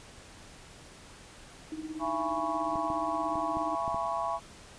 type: tone with tremolo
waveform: sine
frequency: 313 Hz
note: D#4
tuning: 10 cents sharp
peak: -32 dBFS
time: 1.72-3.75 s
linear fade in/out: 0 ms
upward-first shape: triangle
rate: 17 Hz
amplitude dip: 85%
type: chord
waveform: sine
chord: C# minor seventh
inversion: first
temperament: equal with one note detuned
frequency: 673.5 / 830.6 / 987.8 / 1108.7 Hz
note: E5 / G#5 / B5 / C#6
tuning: +37 / 0 / 0 / 0 cents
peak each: -34 / -36 / -35 / -34 dBFS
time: 1.99-4.4 s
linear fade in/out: 50 ms
type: clicks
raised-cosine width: 3 ms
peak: -27 dBFS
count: 6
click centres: 2.757 / 2.902 / 3.356 / 3.57 / 3.879 / 3.945 s
effects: pink hiss -51 dBFS RMS until 4.78 s + resampled to 22050 Hz